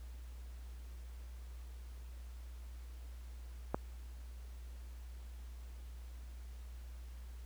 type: click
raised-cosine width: 1 ms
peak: -19 dBFS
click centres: 3.745 s
effects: added 60 Hz sine -46 dBFS peak until 7.45 s + pink hiss -64 dBFS RMS until 7.45 s